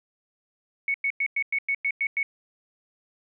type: tone bursts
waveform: sine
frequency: 2217 Hz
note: C#7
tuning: in tune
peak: -22 dBFS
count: 9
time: 0.88-2.23 s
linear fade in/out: 2 ms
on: 62 ms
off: 99 ms
effects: none